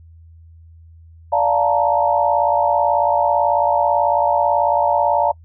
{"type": "chord", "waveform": "sine", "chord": "Bb major seventh", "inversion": "first", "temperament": "just", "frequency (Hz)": [582.7, 699.2, 874.1, 932.3], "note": ["D5", "F5", "A5", "Bb5"], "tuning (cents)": [-14, 2, -12, 0], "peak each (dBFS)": -19, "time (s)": [1.32, 5.32], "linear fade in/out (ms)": 10, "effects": ["noise-tail reverb RT60 0.1 s tail -26 dB re dry", "added 82 Hz sine -41 dBFS peak until 5.44 s"]}